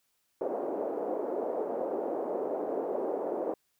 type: band-pass noise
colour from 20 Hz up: white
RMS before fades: -33 dBFS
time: 0.41-3.54 s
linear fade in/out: 2 ms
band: 330 to 600 Hz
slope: 24 dB/octave
effects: white hiss -75 dBFS RMS until 3.79 s